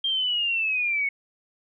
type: linear sweep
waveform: sine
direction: down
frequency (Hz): 3204 to 2195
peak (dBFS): -22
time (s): 0.04-1.09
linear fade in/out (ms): 5
effects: none